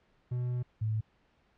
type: tone pair in turn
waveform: triangle / sine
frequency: 123.47 / 109.01 Hz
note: B2 / A2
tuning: 0 / -16 cents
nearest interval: major second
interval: 216 cents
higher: first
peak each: -28 dBFS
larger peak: neither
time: 0.31-0.63 / 0.81-1.01 s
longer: first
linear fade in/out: 10 ms
effects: pink hiss -69 dBFS RMS until 1.57 s + low-pass 3000 Hz 12 dB/octave